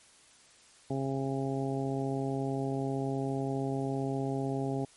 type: harmonic tone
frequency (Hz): 135.3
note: C#3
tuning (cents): -42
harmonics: 1 / 2 / 3 / 4 / 5 / 6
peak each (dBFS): -34 / -34 / -36 / -43 / -40 / -42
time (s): 0.9-4.85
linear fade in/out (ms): 5
effects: white hiss -59 dBFS RMS until 4.96 s + MP3 48 kbps